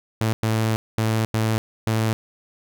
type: tone bursts at uneven times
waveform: sawtooth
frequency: 110.8 Hz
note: A2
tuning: 13 cents sharp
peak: -15 dBFS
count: 5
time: 0.21-0.33 / 0.43-0.76 / 0.98-1.25 / 1.34-1.58 / 1.87-2.13 s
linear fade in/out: 0 ms
effects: none